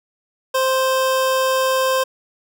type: tone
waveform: 25% pulse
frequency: 523.3 Hz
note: C5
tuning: in tune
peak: -12 dBFS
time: 0.54-2.04 s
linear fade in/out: 10 ms
effects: none